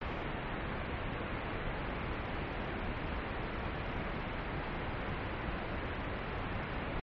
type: low-pass noise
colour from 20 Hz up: pink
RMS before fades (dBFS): -38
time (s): 0.01-7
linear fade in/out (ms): 5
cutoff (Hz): 2600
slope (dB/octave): 24
effects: MP3 32 kbps